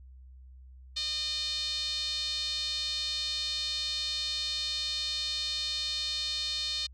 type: tone with band-pass filter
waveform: 5% pulse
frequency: 609 Hz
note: D#5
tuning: 37 cents flat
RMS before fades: -33 dBFS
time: 0.96-6.87 s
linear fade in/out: 10 ms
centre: 4000 Hz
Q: 5.3
effects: added 64 Hz sine -48 dBFS peak until 6.93 s